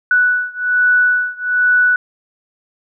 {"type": "beating tone pair", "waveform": "sine", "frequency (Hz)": [1480, 1481.2], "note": ["F#6", "F#6"], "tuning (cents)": [0, 1], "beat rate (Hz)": 1.2, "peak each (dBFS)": [-14, -15], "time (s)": [0.11, 1.96], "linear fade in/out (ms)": 2, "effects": []}